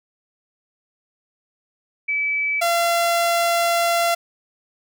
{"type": "tone pair in turn", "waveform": ["sine", "sawtooth"], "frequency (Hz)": [2300, 683.8], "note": ["D7", "F5"], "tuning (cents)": [-37, -37], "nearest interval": "octave + major sixth", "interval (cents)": 2100, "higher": "first", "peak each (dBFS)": [-19, -13], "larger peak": "second", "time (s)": [[2.08, 2.61], [2.61, 4.15]], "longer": "second", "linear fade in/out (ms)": 10, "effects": []}